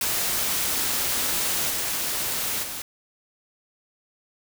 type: noise with level steps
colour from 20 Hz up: white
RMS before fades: -25 / -27 / -33 dBFS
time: 0.01-2.82 s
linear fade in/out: 2 ms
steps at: 1.69 / 2.62 s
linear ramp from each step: 20 ms
effects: none